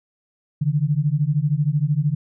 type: beating tone pair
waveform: sine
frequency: 141.6 / 154.6 Hz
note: C#3 / D#3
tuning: +37 / -11 cents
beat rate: 13 Hz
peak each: -20 dBFS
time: 0.61-2.15 s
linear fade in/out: 10 ms
effects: none